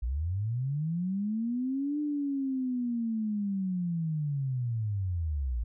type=linear two-way sweep; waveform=sine; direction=up then down; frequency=54.5 to 299.5 to 54.5 Hz; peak=-28 dBFS; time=0.02-5.64 s; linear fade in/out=10 ms; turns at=2 s; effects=none